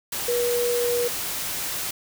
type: tone in noise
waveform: sine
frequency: 481.9 Hz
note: B4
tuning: 43 cents flat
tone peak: -21 dBFS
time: 0.28-1.08 s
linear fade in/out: 5 ms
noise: white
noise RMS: -29 dBFS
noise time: 0.12-1.91 s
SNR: +5 dB
effects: none